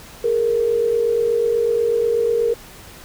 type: tone pair together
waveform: sine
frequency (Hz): 418 / 466.2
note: G#4 / A#4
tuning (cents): +11 / 0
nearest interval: major second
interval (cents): 189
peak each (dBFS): -22 / -16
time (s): 0.24-2.54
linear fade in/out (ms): 5
effects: pink hiss -41 dBFS RMS until 3.04 s